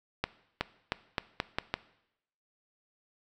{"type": "accelerating click train", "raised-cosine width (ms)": 0.3, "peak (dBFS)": -12, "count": 7, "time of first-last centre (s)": [0.24, 1.74], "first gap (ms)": 370, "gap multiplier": 0.84, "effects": ["noise-tail reverb RT60 0.8 s tail -18 dB re dry"]}